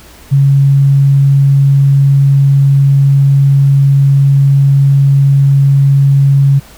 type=tone; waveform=sine; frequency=138.59 Hz; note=C#3; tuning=in tune; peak=-4 dBFS; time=0.31-6.6 s; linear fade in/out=20 ms; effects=added 60 Hz sine -39 dBFS peak until 6.77 s + pink hiss -38 dBFS RMS until 6.77 s